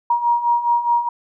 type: beating tone pair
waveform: sine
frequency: 946 / 950.8 Hz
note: A#5 / A#5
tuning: +25 / +34 cents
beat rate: 4.8 Hz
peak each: -21 / -16 dBFS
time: 0.1-1.09 s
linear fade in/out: 5 ms
effects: none